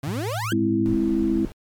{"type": "exponential sweep", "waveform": "30% pulse", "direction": "up", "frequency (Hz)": [127.1, 1661.2], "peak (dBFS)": -24, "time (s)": [0.03, 0.53], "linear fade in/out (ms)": 5}
{"type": "tone with tremolo", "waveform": "sine", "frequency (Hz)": 110, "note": "A2", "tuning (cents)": 0, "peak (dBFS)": -26, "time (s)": [0.07, 0.95], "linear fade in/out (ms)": 5, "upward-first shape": "sine", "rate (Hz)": 11, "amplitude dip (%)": 35}
{"type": "chord", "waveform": "sine", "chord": "Ab augmented", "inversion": "none", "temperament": "equal", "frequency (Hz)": [207.7, 261.6, 329.6], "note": ["Ab3", "C4", "E4"], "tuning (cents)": [0, 0, 0], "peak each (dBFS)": [-24, -25, -21], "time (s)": [0.52, 1.45], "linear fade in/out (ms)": 2}
{"type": "noise", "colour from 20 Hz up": "brown", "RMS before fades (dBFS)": -34, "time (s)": [0.86, 1.52], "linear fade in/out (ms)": 0}
{"effects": ["MP3 96 kbps"]}